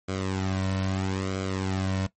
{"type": "tone with flanger", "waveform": "sawtooth", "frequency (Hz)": 95.1, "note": "F#2", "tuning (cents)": 48, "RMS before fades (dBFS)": -28, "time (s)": [0.08, 2.07], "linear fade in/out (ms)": 10, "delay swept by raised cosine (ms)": [1.1, 2.5], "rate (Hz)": 0.77, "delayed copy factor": -0.75, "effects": ["noise-tail reverb RT60 0.1 s tail -17 dB re dry", "MP3 32 kbps"]}